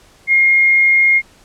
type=tone; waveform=sine; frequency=2137 Hz; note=C7; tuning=36 cents sharp; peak=-8 dBFS; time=0.27-1.22 s; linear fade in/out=50 ms; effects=pink hiss -48 dBFS RMS until 1.44 s + low-pass 10000 Hz 12 dB/octave